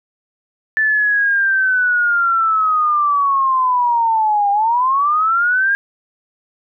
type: linear two-way sweep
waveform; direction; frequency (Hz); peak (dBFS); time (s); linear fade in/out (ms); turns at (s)
sine; down then up; 1760 to 798 to 1629; -12; 0.77-5.75; 0; 4.51
effects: none